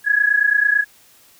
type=tone pair together; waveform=sine; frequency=1661.2 / 1690.2 Hz; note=G#6 / G#6; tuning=0 / +30 cents; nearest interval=unison; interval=30 cents; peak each=-16 dBFS; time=0.04-0.85 s; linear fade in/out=50 ms; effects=white hiss -51 dBFS RMS until 1.39 s

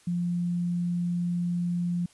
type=tone; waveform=sine; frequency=174.61 Hz; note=F3; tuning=in tune; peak=-25 dBFS; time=0.07-2.06 s; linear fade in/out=5 ms; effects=white hiss -59 dBFS RMS until 2.13 s + resampled to 24000 Hz

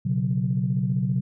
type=chord; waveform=sine; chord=B suspended second; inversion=none; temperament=equal with one note detuned; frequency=123.47 / 138.59 / 184.46 Hz; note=B2 / C#3 / F#3; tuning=0 / 0 / -5 cents; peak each=-25 dBFS; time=0.05-1.21 s; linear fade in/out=10 ms; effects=tanh soft clip ceiling -12 dBFS

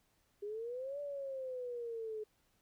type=exponential two-way sweep; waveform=sine; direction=up then down; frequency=402.7 to 582 to 425.2 Hz; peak=-39 dBFS; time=0.42-2.24 s; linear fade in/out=10 ms; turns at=1 s; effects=pink hiss -75 dBFS RMS until 2.61 s

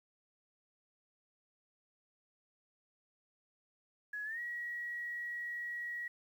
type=tone with pitch glide; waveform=sine; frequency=1684 to 1912.2 Hz; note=G#6 to A#6; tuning=+24 to +44 cents; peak=-38 dBFS; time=4.13-6.08 s; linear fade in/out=5 ms; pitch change=+220 cents; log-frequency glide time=4.24-4.4 s; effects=11-bit

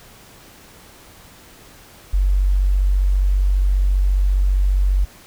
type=tone; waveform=sine; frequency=47.41 Hz; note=F#1; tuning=43 cents sharp; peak=-13 dBFS; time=2.13-5.05 s; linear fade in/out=10 ms; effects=pink hiss -45 dBFS RMS until 5.26 s

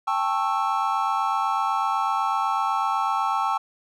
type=chord; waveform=triangle; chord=A dominant seventh; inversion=third; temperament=just; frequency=792 / 880 / 1100 / 1320 Hz; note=G5 / A5 / C#6 / E6; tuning=+18 / 0 / -14 / +2 cents; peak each=-25 dBFS; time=0.07-3.58 s; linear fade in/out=10 ms; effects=none

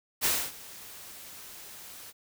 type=noise with ADSR envelope; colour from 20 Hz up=white; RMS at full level=-25 dBFS; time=0.21-2.13 s; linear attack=42 ms; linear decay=260 ms; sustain=-21 dB; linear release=38 ms; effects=none

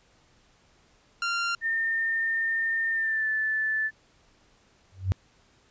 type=tone; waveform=sawtooth; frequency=1386 Hz; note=F6; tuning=14 cents flat; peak=-22 dBFS; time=1.22-1.55 s; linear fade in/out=2 ms
type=tone with pitch glide; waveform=sine; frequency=1814 to 1751.2 Hz; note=A#6 to A6; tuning=-48 to -9 cents; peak=-24 dBFS; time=1.61-3.91 s; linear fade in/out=50 ms; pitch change=-61 cents; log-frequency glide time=2.91-3.28 s
type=tone with exponential growth; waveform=sine; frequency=94.2 Hz; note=F#2; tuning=32 cents sharp; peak=-17 dBFS; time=4.92-5.12 s; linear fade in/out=0 ms; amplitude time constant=43 ms
effects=pink hiss -62 dBFS RMS until 5.7 s + resampled to 16000 Hz

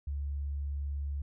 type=tone; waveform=sine; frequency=71 Hz; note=C#2; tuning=42 cents sharp; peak=-32 dBFS; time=0.07-1.22 s; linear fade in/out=5 ms; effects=none

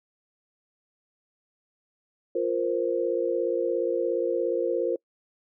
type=chord; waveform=sine; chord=F suspended fourth; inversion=none; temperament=equal; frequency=349.2 / 466.2 / 523.3 Hz; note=F4 / Bb4 / C5; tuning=0 / 0 / 0 cents; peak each=-28 / -27 / -28 dBFS; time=2.35-4.96 s; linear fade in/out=5 ms; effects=noise-tail reverb RT60 0.1 s tail -25 dB re dry

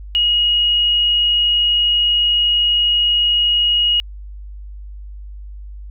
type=tone; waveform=sine; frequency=2887 Hz; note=F#7; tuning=43 cents flat; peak=-12 dBFS; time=0.15-4 s; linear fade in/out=0 ms; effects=added 50 Hz sine -30 dBFS peak until 5.9 s

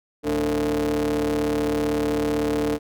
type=ring-modulated tone; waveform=40% pulse; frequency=77.78 Hz; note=D#2; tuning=in tune; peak=-17 dBFS; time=0.23-2.79 s; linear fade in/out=50 ms; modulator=371 Hz; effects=none

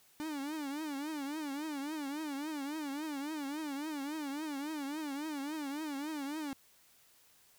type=tone with vibrato; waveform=45% pulse; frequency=293.7 Hz; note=D4; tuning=in tune; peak=-37 dBFS; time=0.2-6.53 s; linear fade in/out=0 ms; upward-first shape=triangle; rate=3.6 Hz; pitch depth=160 cents each way; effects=white hiss -65 dBFS RMS until 7.58 s

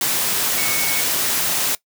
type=tone in noise; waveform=sine; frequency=2216 Hz; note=C#7; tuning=1 cent flat; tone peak=-25 dBFS; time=0.58-1.01 s; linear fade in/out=2 ms; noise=white; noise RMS=-20 dBFS; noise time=0.01-1.75 s; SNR=-8 dB; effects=noise-tail reverb RT60 0.1 s tail -20 dB re dry + high-pass 100 Hz 12 dB/octave

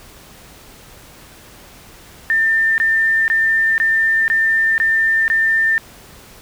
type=tone bursts; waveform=sine; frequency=1796 Hz; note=A6; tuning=35 cents sharp; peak=-12 dBFS; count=7; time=2.3-5.78 s; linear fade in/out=0 ms; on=480 ms; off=20 ms; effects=pink hiss -42 dBFS RMS until 6.41 s

